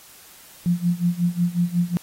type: tone with tremolo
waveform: sine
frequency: 174.61 Hz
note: F3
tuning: in tune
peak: -15 dBFS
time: 0.66-1.97 s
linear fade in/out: 0 ms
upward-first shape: sine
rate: 5.5 Hz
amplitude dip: 90%
effects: white hiss -47 dBFS RMS until 2.02 s + AAC 48 kbps